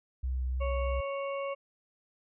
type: tone with vibrato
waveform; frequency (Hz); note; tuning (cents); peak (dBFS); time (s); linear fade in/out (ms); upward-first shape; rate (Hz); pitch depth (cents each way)
sine; 63.8; C2; -43; -29; 0.23-1.01; 10; sine; 3.3; 11
type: harmonic tone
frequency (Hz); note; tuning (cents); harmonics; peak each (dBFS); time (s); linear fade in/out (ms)
554.4; C#5; 0; 1 / 2 / 4 / 5; -33 / -39 / -45 / -47; 0.6-1.55; 20
effects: none